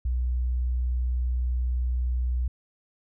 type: tone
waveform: sine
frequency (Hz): 61.74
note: B1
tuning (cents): 0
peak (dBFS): -23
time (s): 0.05-2.48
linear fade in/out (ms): 5
effects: none